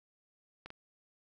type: clicks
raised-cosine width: 0.3 ms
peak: -30 dBFS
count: 2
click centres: 0.66 / 0.704 s
effects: none